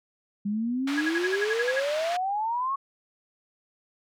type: exponential sweep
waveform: sine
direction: up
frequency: 199.1 to 1119 Hz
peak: -25 dBFS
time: 0.45-2.76 s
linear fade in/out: 10 ms
type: band-pass noise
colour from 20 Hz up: pink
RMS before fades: -36 dBFS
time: 0.87-2.17 s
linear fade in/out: 5 ms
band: 1200 to 3900 Hz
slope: 12 dB/octave
type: tone bursts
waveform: sine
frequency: 1662 Hz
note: G#6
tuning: 1 cent sharp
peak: -24 dBFS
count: 10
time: 0.97-1.803 s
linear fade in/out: 10 ms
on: 41 ms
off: 47 ms
effects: none